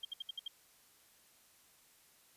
sine tone bursts, 3200 Hz, G7, 35 cents sharp, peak -38 dBFS, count 6, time 0.03-0.48 s, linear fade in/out 5 ms, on 20 ms, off 66 ms, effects white hiss -66 dBFS RMS until 2.36 s + resampled to 32000 Hz

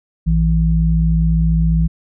sine tone pair together, 57.63 / 163 Hz, A#1 / E3, -19 / -19 cents, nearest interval octave + tritone, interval 1800 cents, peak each -14 dBFS, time 0.26-1.88 s, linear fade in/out 20 ms, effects none

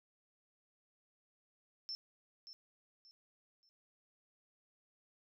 sine tone with echo, 5340 Hz, E8, 22 cents sharp, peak -40 dBFS, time 1.89-1.95 s, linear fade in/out 0 ms, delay 580 ms, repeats 3, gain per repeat -10 dB, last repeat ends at 3.69 s, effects none

